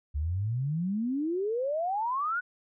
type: exponential sweep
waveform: sine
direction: up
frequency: 69.3 to 1501 Hz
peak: -27 dBFS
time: 0.14-2.41 s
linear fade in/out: 20 ms
effects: none